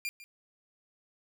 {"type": "tone with echo", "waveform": "sawtooth", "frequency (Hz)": 2396, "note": "D7", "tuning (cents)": 34, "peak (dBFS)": -29, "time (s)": [0.05, 0.09], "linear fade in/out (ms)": 0, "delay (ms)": 150, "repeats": 1, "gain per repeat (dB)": -15, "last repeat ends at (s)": 0.24, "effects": []}